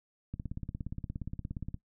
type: click train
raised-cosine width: 5 ms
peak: -25 dBFS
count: 25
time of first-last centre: 0.34-1.744 s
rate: 17.1 Hz
effects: noise-tail reverb RT60 0.1 s tail -17 dB re dry